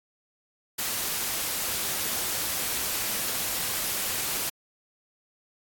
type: noise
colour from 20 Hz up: white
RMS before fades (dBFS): -29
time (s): 0.78-4.5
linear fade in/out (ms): 10
effects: AAC 64 kbps